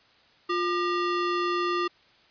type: ring-modulated tone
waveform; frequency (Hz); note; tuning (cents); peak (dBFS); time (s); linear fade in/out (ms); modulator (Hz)
square; 778; G5; -13; -22; 0.49-1.88; 10; 426
effects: white hiss -59 dBFS RMS until 2.3 s + resampled to 11025 Hz